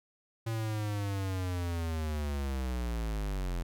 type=linear sweep; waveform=square; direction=down; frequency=114.1 to 41.95 Hz; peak=-32 dBFS; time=0.46-3.63 s; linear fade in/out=10 ms; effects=none